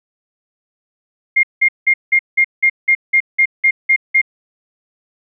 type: tone bursts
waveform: sine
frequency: 2123 Hz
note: C7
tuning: 25 cents sharp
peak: -8 dBFS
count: 12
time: 1.36-4.216 s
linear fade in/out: 10 ms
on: 73 ms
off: 180 ms
effects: none